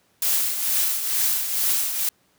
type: noise with tremolo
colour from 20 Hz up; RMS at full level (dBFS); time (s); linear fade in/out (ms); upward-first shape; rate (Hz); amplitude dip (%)
blue; -20; 0.22-2.09; 2; triangle; 2.2; 60
effects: pink hiss -63 dBFS RMS until 2.38 s + high-pass 100 Hz 12 dB/octave